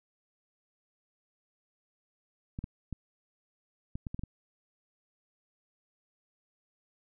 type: clicks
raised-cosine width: 5 ms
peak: -24 dBFS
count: 8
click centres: 2.589 / 2.641 / 2.927 / 3.955 / 4.068 / 4.145 / 4.193 / 4.236 s
effects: none